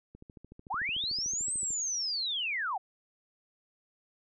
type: click train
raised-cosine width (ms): 3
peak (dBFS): -36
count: 22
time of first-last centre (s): 0.15-1.706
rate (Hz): 13.5
type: linear two-way sweep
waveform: sine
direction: up then down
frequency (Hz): 694 to 8372 to 694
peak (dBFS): -30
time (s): 0.7-2.78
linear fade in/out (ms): 10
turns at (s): 1.54
effects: none